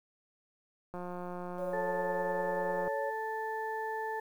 click train, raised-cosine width 1 ms, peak -28 dBFS, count 346, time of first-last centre 0.94-2.878 s, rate 178 Hz
sine tone with pitch glide, 553 to 557.5 Hz, C#5 to C#5, -4 to +10 cents, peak -34 dBFS, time 1.58-3.11 s, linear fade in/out 20 ms, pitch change +14 cents, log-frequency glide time 2.13-2.55 s
harmonic tone, 440 Hz, A4, in tune, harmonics 1 / 2 / 4, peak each -38 / -36 / -41 dBFS, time 1.73-4.2 s, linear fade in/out 5 ms
effects 10-bit

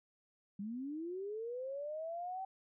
sine linear sweep, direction up, 192.9 to 774 Hz, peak -39 dBFS, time 0.59-2.45 s, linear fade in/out 5 ms, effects none

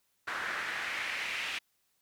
pink noise with band-pass filter sweep, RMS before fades -36 dBFS, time 0.27-1.59 s, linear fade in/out 10 ms, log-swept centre 1500 to 2600 Hz, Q 2.6, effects white hiss -75 dBFS RMS until 2.01 s

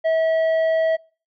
triangle tone with tanh clipping, 646 Hz, E5, 35 cents flat, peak -17 dBFS, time 0.04-0.97 s, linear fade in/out 20 ms, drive 11 dB, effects noise-tail reverb RT60 0.4 s tail -26 dB re dry + MP3 64 kbps

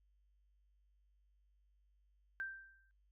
sine tone with exponential decay, 1568 Hz, G6, in tune, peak -37 dBFS, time 2.4-2.91 s, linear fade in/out 0 ms, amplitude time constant 110 ms, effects noise-tail reverb RT60 0.3 s tail -25 dB re dry + added 50 Hz sine -70 dBFS peak until 3.11 s

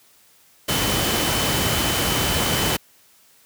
sine tone in noise, 3037 Hz, F#7, 44 cents sharp, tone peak -28 dBFS, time 0.68-2.77 s, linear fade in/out 10 ms, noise pink, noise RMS -21 dBFS, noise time 0.68-2.77 s, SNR -10 dB, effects white hiss -55 dBFS RMS until 3.45 s + high-pass 60 Hz 12 dB/octave

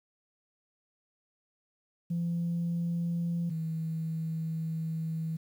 sine tone pair in turn, 170.5 / 161.2 Hz, F3 / E3, -41 / -38 cents, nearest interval minor second, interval 97 cents, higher first, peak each -27 / -30 dBFS, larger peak first, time 2.1-3.5 / 3.5-5.37 s, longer second, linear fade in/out 10 ms, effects tanh soft clip ceiling -25 dBFS + 10-bit

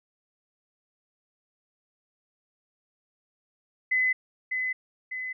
sine tone with echo, 2022 Hz, B6, 40 cents sharp, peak -21 dBFS, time 3.91-4.13 s, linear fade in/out 10 ms, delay 600 ms, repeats 2, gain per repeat -5 dB, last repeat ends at 5.33 s, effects none

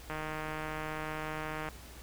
click train, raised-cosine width 0.5 ms, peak -23 dBFS, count 247, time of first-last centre 0.1-1.687 s, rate 155 Hz, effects added 60 Hz sine -50 dBFS peak until 2.02 s + pink hiss -52 dBFS RMS until 2.02 s

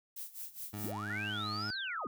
violet noise with tremolo, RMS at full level -42 dBFS, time 0.16-0.92 s, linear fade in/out 5 ms, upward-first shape sine, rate 4.8 Hz, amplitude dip 85%
20% pulse tone with pitch glide, 103.83 to 104.43 Hz, G#2 to G#2, 0 to +10 cents, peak -35 dBFS, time 0.73-1.71 s, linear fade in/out 5 ms, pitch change +10 cents, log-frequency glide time 1.15-1.37 s
sine linear two-way sweep, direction up then down, 165.8 to 5240 to 165.8 Hz, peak -39 dBFS, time 0.84-2.07 s, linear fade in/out 2 ms, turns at 1.67 s
sine tone with vibrato, 1396.9 Hz, F6, in tune, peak -38 dBFS, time 1.1-2.07 s, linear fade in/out 2 ms, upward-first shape sine, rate 1.8 Hz, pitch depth 220 cents each way
effects none

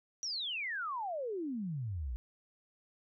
sine exponential sweep, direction down, 5920 to 55 Hz, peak -35 dBFS, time 0.23-2.16 s, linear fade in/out 0 ms, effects none

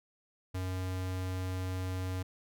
square tone, 92.6 Hz, F#2, 2 cents sharp, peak -34 dBFS, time 0.54-2.23 s, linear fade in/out 10 ms, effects none

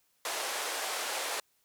pink band-pass noise, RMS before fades -35 dBFS, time 0.25-1.4 s, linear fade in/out 2 ms, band 480 to 12000 Hz, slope 24 dB/octave, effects white hiss -72 dBFS RMS until 1.64 s

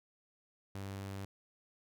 sawtooth tone, 98 Hz, G2, in tune, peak -37 dBFS, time 0.75-1.25 s, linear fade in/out 0 ms, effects none

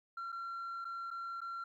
sine tone with dropouts, 1367 Hz, F6, 37 cents flat, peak -37 dBFS, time 0.17-1.64 s, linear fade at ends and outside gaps 5 ms, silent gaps 0.32-0.325 / 0.845-0.851 / 1.105-1.111 / 1.406-1.415 s, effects tanh soft clip ceiling -38 dBFS + 13-bit

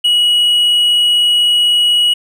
triangle tone, 2914 Hz, F#7, 27 cents flat, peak -7 dBFS, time 0.04-2.14 s, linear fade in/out 10 ms, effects none

